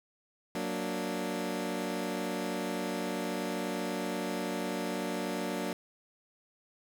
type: chord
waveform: 20% pulse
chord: Gb augmented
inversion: none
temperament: equal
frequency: 185 / 233.1 / 293.7 Hz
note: Gb3 / Bb3 / D4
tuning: 0 / 0 / 0 cents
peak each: -32 dBFS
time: 0.55-5.73 s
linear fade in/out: 2 ms
effects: none